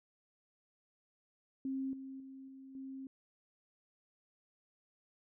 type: tone with level steps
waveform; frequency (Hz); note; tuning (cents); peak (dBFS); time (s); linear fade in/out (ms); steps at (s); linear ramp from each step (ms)
sine; 267; C4; +35; -35 / -44 / -48 / -50 / -43; 1.65-3.07; 2; 1.93 / 2.2 / 2.48 / 2.75; 2
effects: none